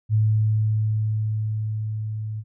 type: tone with level ramp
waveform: sine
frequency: 108.2 Hz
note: A2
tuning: 29 cents flat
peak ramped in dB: -15 to -27 dBFS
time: 0.09-2.44 s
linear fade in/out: 50 ms
effects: none